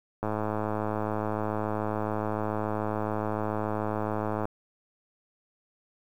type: click train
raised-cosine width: 1 ms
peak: -16 dBFS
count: 453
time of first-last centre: 0.23-4.454 s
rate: 107 Hz
effects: 9-bit